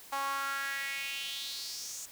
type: tone with high-pass filter sweep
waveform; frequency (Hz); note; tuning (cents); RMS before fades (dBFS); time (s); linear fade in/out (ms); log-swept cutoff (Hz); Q
sawtooth; 275.4; C#4; -11; -37; 0.12-2.06; 10; 920 to 7100; 4
effects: white hiss -52 dBFS RMS until 2.11 s